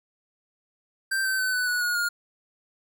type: tone with pitch steps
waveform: square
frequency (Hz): 1568 / 1542.8 / 1518.1 / 1493.7 / 1469.8 / 1446.2 / 1423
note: G6 / G6 / F#6 / F#6 / F#6 / F#6 / F6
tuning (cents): 0 / -28 / +44 / +16 / -12 / -40 / +32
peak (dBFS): -24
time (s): 1.11-2.09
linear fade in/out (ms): 10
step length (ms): 140
effects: none